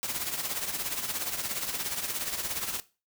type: noise with tremolo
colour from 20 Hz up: white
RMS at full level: -30 dBFS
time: 0.03-2.8 s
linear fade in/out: 0 ms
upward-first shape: triangle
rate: 17 Hz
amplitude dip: 70%
effects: noise-tail reverb RT60 0.3 s tail -17 dB re dry